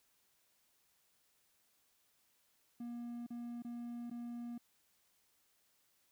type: tone with dropouts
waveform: triangle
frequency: 238.1 Hz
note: A#3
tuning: 37 cents sharp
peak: -40 dBFS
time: 2.8-4.58 s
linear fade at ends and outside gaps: 5 ms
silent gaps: 3.266-3.304 / 3.623-3.647 / 4.1-4.111 s
effects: white hiss -75 dBFS RMS until 6.11 s